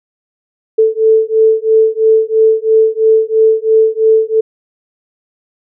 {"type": "beating tone pair", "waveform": "sine", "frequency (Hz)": [440, 443], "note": ["A4", "A4"], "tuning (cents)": [0, 12], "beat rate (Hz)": 3, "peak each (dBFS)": [-10, -10], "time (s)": [0.78, 4.41], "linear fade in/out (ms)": 10, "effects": []}